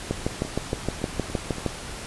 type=two click trains; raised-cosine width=2 ms; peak=-10 / -21 dBFS; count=11 / 5; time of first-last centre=0.11-1.663 / 0.45-1.583 s; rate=6.44 / 3.53 Hz; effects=pink hiss -36 dBFS RMS until 2.06 s + resampled to 24000 Hz